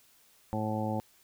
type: harmonic tone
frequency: 108.2 Hz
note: A2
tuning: 29 cents flat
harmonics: 1 / 2 / 3 / 4 / 5 / 6 / 7 / 8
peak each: -35 / -34 / -39 / -45 / -37 / -48 / -38 / -39 dBFS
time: 0.53-1 s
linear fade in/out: 0 ms
effects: white hiss -63 dBFS RMS until 1.23 s